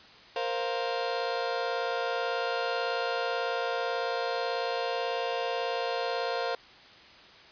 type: chord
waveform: sawtooth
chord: Bb suspended second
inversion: none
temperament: just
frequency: 466.2 / 524.4 / 699.2 Hz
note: Bb4 / C5 / F5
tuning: 0 / +4 / +2 cents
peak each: -29 dBFS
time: 0.36-6.55 s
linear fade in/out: 2 ms
effects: white hiss -52 dBFS RMS until 7.51 s + resampled to 11025 Hz